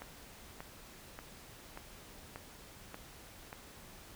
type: click train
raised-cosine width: 0.5 ms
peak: -29 dBFS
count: 7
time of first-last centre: 0.02-3.529 s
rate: 1.71 Hz
effects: pink hiss -54 dBFS RMS until 4.15 s